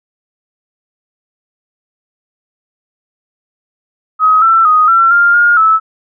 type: tone with pitch steps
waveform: sine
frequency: 1267 / 1338 / 1248 / 1352 / 1399 / 1420 / 1306 Hz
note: D#6 / E6 / D#6 / E6 / F6 / F6 / E6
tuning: +31 / +25 / +5 / +43 / +3 / +28 / -17 cents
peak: -5 dBFS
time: 4.19-5.8 s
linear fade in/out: 50 ms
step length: 230 ms
effects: none